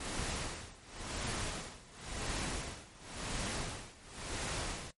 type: noise with tremolo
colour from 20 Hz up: pink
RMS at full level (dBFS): -37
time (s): 0-4.91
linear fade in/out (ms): 5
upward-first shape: sine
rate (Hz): 0.94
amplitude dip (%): 90
effects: noise-tail reverb RT60 0.1 s tail -17 dB re dry + MP3 48 kbps